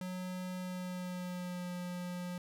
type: tone with pitch glide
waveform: square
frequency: 183.1 to 178.4 Hz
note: F#3 to F3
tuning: -18 to +37 cents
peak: -39 dBFS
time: 0.01-2.38 s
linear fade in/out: 2 ms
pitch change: -45 cents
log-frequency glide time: 0.57-1.71 s
effects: none